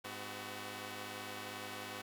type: tone cluster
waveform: 5% pulse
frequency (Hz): 102.7 / 253.6 / 374.8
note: G#2 / B3 / F#4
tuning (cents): -19 / +46 / +22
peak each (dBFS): -37 / -36 / -36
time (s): 0.04-2.02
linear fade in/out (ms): 10
effects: none